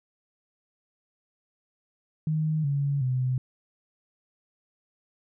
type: tone with pitch steps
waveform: sine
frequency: 155.8 / 141.23 / 128.02 Hz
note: D#3 / C#3 / C3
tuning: +3 / +33 / -37 cents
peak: -23 dBFS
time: 2.27-3.38 s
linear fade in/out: 2 ms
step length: 370 ms
effects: none